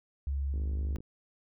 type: tone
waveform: sine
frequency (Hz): 69.3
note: C#2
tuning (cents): 0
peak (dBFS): -29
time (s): 0.27-0.96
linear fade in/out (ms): 0
type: click train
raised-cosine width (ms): 3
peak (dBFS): -33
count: 25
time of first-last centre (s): 0.54-1.005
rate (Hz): 51.6
effects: none